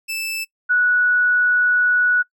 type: tone pair in turn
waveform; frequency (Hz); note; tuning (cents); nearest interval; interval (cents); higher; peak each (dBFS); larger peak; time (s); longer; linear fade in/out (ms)
sawtooth / sine; 2637 / 1470.6; E7 / F#6; 0 / -11; minor seventh; 1011; first; -20 / -13; second; 0.08-0.45 / 0.69-2.23; second; 20
effects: noise-tail reverb RT60 0.1 s tail -22 dB re dry